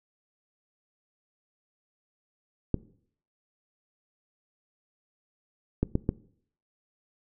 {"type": "clicks", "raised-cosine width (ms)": 3, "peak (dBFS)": -11, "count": 4, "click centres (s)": [2.743, 5.83, 5.954, 6.091], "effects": ["noise-tail reverb RT60 0.6 s tail -20 dB re dry"]}